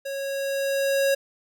square tone with level ramp, 550 Hz, C#5, 14 cents flat, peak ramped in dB -30 to -19 dBFS, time 0.05-1.15 s, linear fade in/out 10 ms, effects none

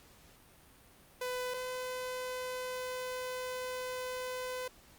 sawtooth tone pair in turn, 501 / 506.5 Hz, B4 / B4, +25 / +44 cents, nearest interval unison, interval 19 cents, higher second, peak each -31 / -33 dBFS, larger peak first, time 1.21-1.54 / 1.54-4.68 s, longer second, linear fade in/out 5 ms, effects pink hiss -60 dBFS RMS until 4.98 s + Opus 48 kbps

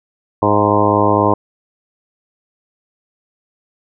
harmonic tone with a mistuned harmonic, 103.83 Hz, G#2, in tune, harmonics 1 / 2 / 3 / 4 / 5 / 6 / 7 / 8 / 9 / 10, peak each -20 / -22 / -18 / -19 / -19 / -20 / -23 / -22 / -18 / -18 dBFS, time 0.42-1.34 s, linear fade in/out 5 ms, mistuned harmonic 7, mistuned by -32 cents, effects none

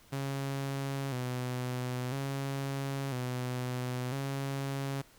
sawtooth tone with vibrato, 131.3 Hz, C3, 6 cents sharp, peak -29 dBFS, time 0.12-5.02 s, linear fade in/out 10 ms, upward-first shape square, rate 0.5 Hz, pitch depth 78 cents each way, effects pink hiss -60 dBFS RMS until 5.18 s

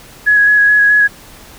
sine tone with vibrato, 1676 Hz, G#6, 15 cents sharp, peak -6 dBFS, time 0.26-1.08 s, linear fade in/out 20 ms, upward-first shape square, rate 4.7 Hz, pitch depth 13 cents each way, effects pink hiss -38 dBFS RMS until 1.58 s

